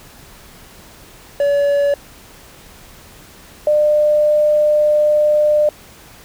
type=tone pair in turn; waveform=triangle / sine; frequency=570 / 600.1 Hz; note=C#5 / D5; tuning=+48 / +37 cents; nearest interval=minor second; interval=89 cents; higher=second; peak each=-10 dBFS; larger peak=neither; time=1.4-1.94 / 3.67-5.69 s; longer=second; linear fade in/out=2 ms; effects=pink hiss -42 dBFS RMS until 6.24 s